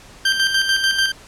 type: tone with tremolo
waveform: 20% pulse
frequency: 1571 Hz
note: G6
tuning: 3 cents sharp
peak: -9 dBFS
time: 0.25-1.12 s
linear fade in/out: 5 ms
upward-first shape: square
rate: 6.8 Hz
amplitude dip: 50%
effects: pink hiss -43 dBFS RMS until 1.27 s + low-pass 9000 Hz 12 dB/octave